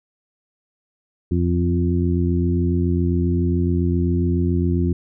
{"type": "harmonic tone with a mistuned harmonic", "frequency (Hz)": 87.31, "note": "F2", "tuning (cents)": 0, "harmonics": [1, 2, 3, 4], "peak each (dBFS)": [-19, -22, -24, -25], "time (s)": [1.31, 4.93], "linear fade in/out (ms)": 5, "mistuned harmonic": 1, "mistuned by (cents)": -24, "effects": []}